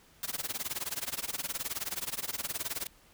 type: noise with tremolo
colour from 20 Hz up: white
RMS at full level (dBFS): -33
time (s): 0.23-2.87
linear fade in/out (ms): 2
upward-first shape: sine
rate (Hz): 19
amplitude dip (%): 95
effects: pink hiss -61 dBFS RMS until 3.13 s